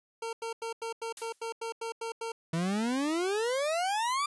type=tone bursts; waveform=25% pulse; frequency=456.2 Hz; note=A#4; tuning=37 cents flat; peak=-30 dBFS; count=11; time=0.22-2.32 s; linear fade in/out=5 ms; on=110 ms; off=89 ms
type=noise with exponential decay; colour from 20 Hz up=blue; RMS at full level=-38 dBFS; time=1.17-1.47 s; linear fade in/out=2 ms; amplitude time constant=64 ms
type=exponential sweep; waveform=40% pulse; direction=up; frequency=160 to 1200 Hz; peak=-27 dBFS; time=2.53-4.26 s; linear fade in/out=5 ms
effects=resampled to 24000 Hz